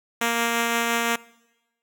5% pulse tone with tremolo, 233.1 Hz, A#3, in tune, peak -9 dBFS, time 0.21-1.16 s, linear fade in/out 5 ms, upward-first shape triangle, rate 5.8 Hz, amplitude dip 25%, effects noise-tail reverb RT60 1.0 s tail -22 dB re dry

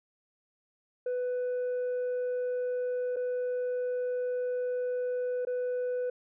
sine tone with dropouts, 497.1 Hz, B4, 11 cents sharp, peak -26 dBFS, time 1.06-6.1 s, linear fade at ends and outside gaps 5 ms, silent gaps 3.161-3.166 / 5.451-5.47 s, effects tanh soft clip ceiling -28 dBFS

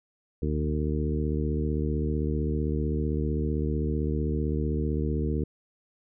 harmonic tone with a mistuned harmonic, 75.6 Hz, D#2, 49 cents flat, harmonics 1 / 2 / 3 / 4 / 5 / 6, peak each -28 / -31 / -33 / -34 / -35 / -36 dBFS, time 0.42-5.44 s, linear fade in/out 5 ms, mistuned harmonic 1, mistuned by -51 cents, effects none

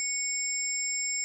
sine tone cluster, 2213 / 5300 / 7430 Hz, C#7 / E8 / A#8, -3 / +9 / -7 cents, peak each -34 / -37 / -30 dBFS, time 0-1.24 s, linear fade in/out 0 ms, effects none

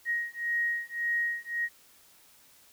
sine beating tone pair, 1881 / 1882.8 Hz, A#6 / A#6, +15 / +17 cents, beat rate 1.8 Hz, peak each -31 dBFS, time 0.05-1.69 s, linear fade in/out 50 ms, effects white hiss -59 dBFS RMS until 2.72 s

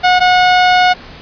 sawtooth tone pair in turn, 728 / 728 Hz, F#5 / F#5, -28 / -28 cents, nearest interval unison, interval 0 cents, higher neither, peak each -3 dBFS, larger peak neither, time 0.03-0.2 / 0.2-0.94 s, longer second, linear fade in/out 20 ms, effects pink hiss -34 dBFS RMS until 1.21 s + resampled to 11025 Hz

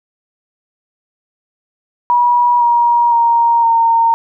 sine tone with pitch steps, 966 / 950 / 934.2 / 918.7 Hz, B5 / A#5 / A#5 / A#5, -39 / +33 / +3 / -25 cents, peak -8 dBFS, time 2.1-4.14 s, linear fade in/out 0 ms, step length 510 ms, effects none

